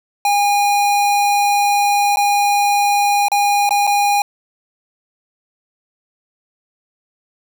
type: tone with dropouts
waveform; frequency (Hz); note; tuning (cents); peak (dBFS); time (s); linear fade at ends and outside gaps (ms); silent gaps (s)
square; 815; G#5; -33; -13; 0.25-4.22; 2; 2.16-2.17 / 3.284-3.317 / 3.692-3.707 / 3.869-3.874
effects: none